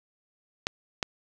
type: clicks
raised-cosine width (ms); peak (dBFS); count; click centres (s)
0.2; -9; 2; 0.669 / 1.028
effects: none